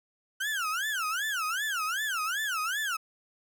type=tone with vibrato; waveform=35% pulse; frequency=1480 Hz; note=F#6; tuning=in tune; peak=-27 dBFS; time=0.4-2.97 s; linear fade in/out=10 ms; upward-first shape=sine; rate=2.6 Hz; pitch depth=300 cents each way; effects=none